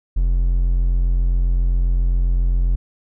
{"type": "tone", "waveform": "triangle", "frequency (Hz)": 43.74, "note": "F1", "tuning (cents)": 3, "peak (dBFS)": -12, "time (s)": [0.16, 2.76], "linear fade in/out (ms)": 10, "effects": []}